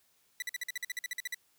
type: tone bursts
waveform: sawtooth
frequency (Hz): 1973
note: B6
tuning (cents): -2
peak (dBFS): -30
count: 14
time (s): 0.4-1.345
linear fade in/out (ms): 2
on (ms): 22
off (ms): 49
effects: white hiss -70 dBFS RMS until 1.58 s